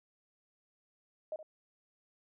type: tone with echo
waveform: sine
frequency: 622.3 Hz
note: D#5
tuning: in tune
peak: -35 dBFS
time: 1.32-1.36 s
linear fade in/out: 2 ms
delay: 69 ms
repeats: 1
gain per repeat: -12 dB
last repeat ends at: 1.429 s
effects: none